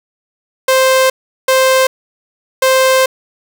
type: tone bursts at uneven times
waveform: sawtooth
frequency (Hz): 523.3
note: C5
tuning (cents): 0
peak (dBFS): -4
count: 3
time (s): 0.68-1.1 / 1.48-1.87 / 2.62-3.06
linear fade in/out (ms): 5
effects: none